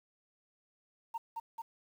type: tone with echo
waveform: sine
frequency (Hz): 916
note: A#5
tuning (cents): -31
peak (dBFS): -33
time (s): 1.14-1.18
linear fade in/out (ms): 10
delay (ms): 220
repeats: 2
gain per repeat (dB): -2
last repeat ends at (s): 1.62
effects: tanh soft clip ceiling -32 dBFS + 10-bit